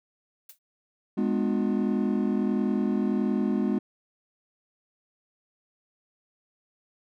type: noise with exponential decay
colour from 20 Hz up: blue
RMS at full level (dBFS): -41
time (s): 0.49-0.59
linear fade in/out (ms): 5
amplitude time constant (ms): 21
type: chord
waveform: triangle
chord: G# diminished seventh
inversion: none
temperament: just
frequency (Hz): 207.7 / 249.2 / 299 / 358.8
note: G#3 / B3 / D4 / F4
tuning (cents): 0 / +16 / +31 / +47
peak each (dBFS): -24 / -26 / -30 / -30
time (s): 1.17-3.79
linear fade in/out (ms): 10
effects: none